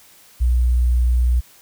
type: tone with sample-and-hold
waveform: sine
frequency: 61 Hz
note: B1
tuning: 21 cents flat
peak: -13 dBFS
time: 0.4-1.41 s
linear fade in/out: 20 ms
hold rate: 8820 Hz
effects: white hiss -49 dBFS RMS until 1.61 s